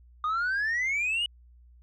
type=exponential sweep; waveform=sine; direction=up; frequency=1213 to 2960 Hz; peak=-23 dBFS; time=0.24-1.26 s; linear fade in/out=2 ms; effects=tanh soft clip ceiling -24 dBFS + added 60 Hz sine -52 dBFS peak until 1.82 s